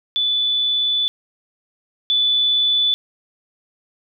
sine tone pair in turn, 3479 / 3479 Hz, A7 / A7, -20 / -20 cents, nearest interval unison, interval 0 cents, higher neither, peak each -16 / -14 dBFS, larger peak second, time 0.16-1.08 / 2.1-2.94 s, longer first, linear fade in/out 0 ms, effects none

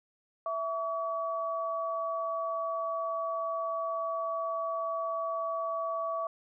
sine tone pair together, 659.3 / 1137.2 Hz, E5 / C#6, 0 / +44 cents, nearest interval major sixth, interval 944 cents, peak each -33 / -33 dBFS, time 0.46-6.27 s, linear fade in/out 2 ms, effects none

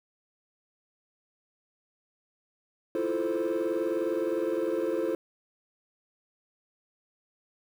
triangle chord, F major seventh, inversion third, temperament equal, 329.6 / 349.2 / 440 / 523.3 Hz, E4 / F4 / A4 / C5, 0 / 0 / 0 / 0 cents, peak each -29 dBFS, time 2.95-5.15 s, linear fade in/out 2 ms, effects tanh soft clip ceiling -20 dBFS + 9-bit

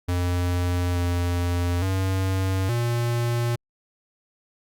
square tone with pitch steps, 88.7 / 87.7 / 95 / 118.8 Hz, F2 / F2 / F#2 / A#2, +27 / +8 / +46 / +33 cents, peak -22 dBFS, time 0.08-3.56 s, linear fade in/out 10 ms, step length 870 ms, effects Opus 48 kbps

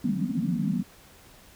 pink band-pass noise, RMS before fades -27 dBFS, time 0.04-0.83 s, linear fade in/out 5 ms, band 150 to 270 Hz, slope 96 dB/octave, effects pink hiss -53 dBFS RMS until 1.55 s

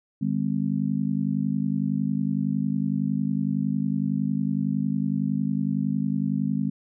harmonic tone, 50.9 Hz, G#1, 34 cents flat, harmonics 3 / 4 / 5, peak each -28 / -25 / -28 dBFS, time 0.21-6.7 s, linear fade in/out 10 ms, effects none

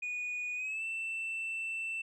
sine tone with pitch glide, 2463 to 2670 Hz, D#7 to E7, -18 to +22 cents, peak -32 dBFS, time 0.02-2.02 s, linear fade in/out 10 ms, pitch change +140 cents, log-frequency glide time 0.55-0.84 s, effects tanh soft clip ceiling -33 dBFS

